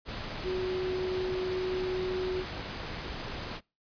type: tone in noise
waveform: sine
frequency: 370 Hz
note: F#4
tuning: in tune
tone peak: -29 dBFS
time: 0.43-2.45 s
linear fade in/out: 50 ms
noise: pink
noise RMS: -38 dBFS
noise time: 0.05-3.61 s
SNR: +6 dB
effects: noise-tail reverb RT60 0.3 s tail -26 dB re dry + resampled to 11025 Hz